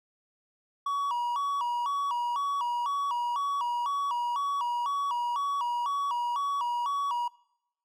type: tone with vibrato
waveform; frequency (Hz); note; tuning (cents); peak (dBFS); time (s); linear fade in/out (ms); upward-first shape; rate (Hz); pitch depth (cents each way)
triangle; 1040; C6; -11; -25; 0.86-7.28; 5; square; 2; 140
effects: noise-tail reverb RT60 0.8 s tail -22 dB re dry